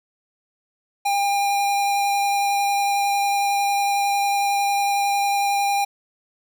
square tone with vibrato, 803 Hz, G5, 41 cents sharp, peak -19 dBFS, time 1.05-5.85 s, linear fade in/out 10 ms, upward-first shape sine, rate 11 Hz, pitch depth 8 cents each way, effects 9-bit

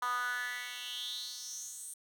10% pulse tone with high-pass filter sweep, 246.3 Hz, B3, 5 cents flat, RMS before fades -39 dBFS, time 0.02-1.94 s, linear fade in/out 5 ms, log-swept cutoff 1100 to 9100 Hz, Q 5.5, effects none

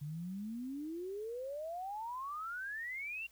sine exponential sweep, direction up, 142 to 2794 Hz, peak -39 dBFS, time 0.01-3.27 s, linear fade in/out 10 ms, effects added 55 Hz sine -70 dBFS peak until 3.31 s + white hiss -67 dBFS RMS until 3.31 s

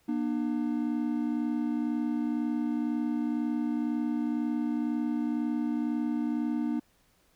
triangle tone pair together, 238 / 300 Hz, A#3 / D4, +36 / +37 cents, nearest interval major third, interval 401 cents, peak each -28 dBFS, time 0.08-6.8 s, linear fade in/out 10 ms, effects pink hiss -67 dBFS RMS until 7.35 s

